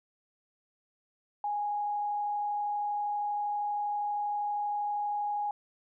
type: tone with frequency modulation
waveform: sine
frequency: 827 Hz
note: G#5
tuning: 8 cents flat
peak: -29 dBFS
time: 1.44-5.51 s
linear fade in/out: 2 ms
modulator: 32.6 Hz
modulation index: 0.31
effects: none